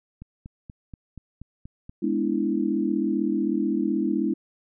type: click train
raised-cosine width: 5 ms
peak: -27 dBFS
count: 8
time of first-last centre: 0.22-1.895 s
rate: 4.18 Hz
type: chord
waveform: sine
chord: E dominant seventh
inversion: first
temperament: equal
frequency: 207.7 / 246.9 / 293.7 / 329.6 Hz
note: G#3 / B3 / D4 / E4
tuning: 0 / 0 / 0 / 0 cents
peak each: -27 / -29 / -27 / -26 dBFS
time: 2.02-4.34 s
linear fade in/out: 10 ms
effects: none